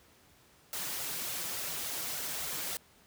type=noise with flanger; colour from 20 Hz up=white; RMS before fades=-37 dBFS; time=0.73-2.77 s; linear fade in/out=0 ms; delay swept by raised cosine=1.4 to 6.4 ms; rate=3.5 Hz; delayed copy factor=+0.6; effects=pink hiss -62 dBFS RMS until 3.06 s + high-pass 60 Hz 12 dB/octave